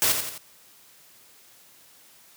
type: noise with echo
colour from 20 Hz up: white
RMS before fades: -21 dBFS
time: 0.02-0.12 s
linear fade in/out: 0 ms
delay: 86 ms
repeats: 3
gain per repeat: -6 dB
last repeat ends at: 0.378 s
effects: white hiss -54 dBFS RMS until 2.36 s + high-pass 80 Hz 12 dB/octave